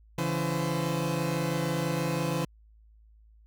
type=tone cluster; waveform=30% pulse; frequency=142.3 / 168.4 / 505 / 534 Hz; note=C#3 / E3 / B4 / C5; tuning=+46 / +37 / +39 / +35 cents; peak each=-29 / -28 / -32 / -37 dBFS; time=0.18-2.45 s; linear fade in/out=5 ms; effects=added 54 Hz sine -54 dBFS peak until 3.46 s